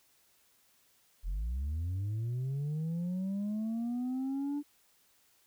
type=linear sweep; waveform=sine; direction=up; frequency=39.87 to 293.7 Hz; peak=-29 dBFS; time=1.23-4.63 s; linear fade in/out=50 ms; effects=tanh soft clip ceiling -31 dBFS + white hiss -68 dBFS RMS until 5.46 s